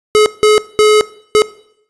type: tone bursts at uneven times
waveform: square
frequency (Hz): 425.7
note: G#4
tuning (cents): +43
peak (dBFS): -6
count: 4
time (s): 0.15-0.26 / 0.43-0.58 / 0.79-1.01 / 1.35-1.42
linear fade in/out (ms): 0
effects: noise-tail reverb RT60 0.7 s tail -19 dB re dry + resampled to 24000 Hz